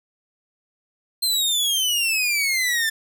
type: exponential sweep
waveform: sawtooth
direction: down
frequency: 4186 to 1760 Hz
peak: -16 dBFS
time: 1.22-2.9 s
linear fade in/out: 10 ms
effects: none